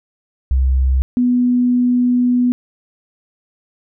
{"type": "tone pair in turn", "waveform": "sine", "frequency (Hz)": [65.41, 246.5], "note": ["C2", "B3"], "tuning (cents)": [0, -3], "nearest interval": "octave + major seventh", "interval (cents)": 2297, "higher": "second", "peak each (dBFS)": -11, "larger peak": "neither", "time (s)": [[0.51, 1.02], [1.17, 2.52]], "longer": "second", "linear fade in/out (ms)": 0, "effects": []}